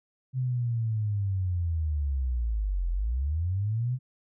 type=linear two-way sweep; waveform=sine; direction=down then up; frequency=130.81 to 41.77 to 130.81 Hz; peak=-25 dBFS; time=0.33-3.99 s; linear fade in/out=50 ms; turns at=2.9 s; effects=none